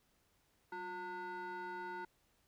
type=tone with frequency modulation; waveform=sine; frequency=906 Hz; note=A#5; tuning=50 cents flat; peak=-39 dBFS; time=0.72-2.05 s; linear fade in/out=5 ms; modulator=549 Hz; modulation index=1.1; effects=tanh soft clip ceiling -41 dBFS + pink hiss -75 dBFS RMS until 2.47 s